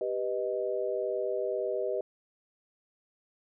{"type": "chord", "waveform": "sine", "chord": "G augmented", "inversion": "none", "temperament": "equal", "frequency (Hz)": [392, 493.9, 622.3], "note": ["G4", "B4", "D#5"], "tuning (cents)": [0, 0, 0], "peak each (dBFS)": -33, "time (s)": [0.01, 2.01], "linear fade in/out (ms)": 2, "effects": []}